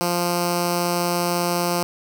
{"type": "tone with notch filter", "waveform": "5% pulse", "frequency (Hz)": 174.61, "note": "F3", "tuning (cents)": 0, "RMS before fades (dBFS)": -22, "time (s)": [0.01, 1.83], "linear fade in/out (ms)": 0, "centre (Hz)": 1800, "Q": 0.85, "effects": []}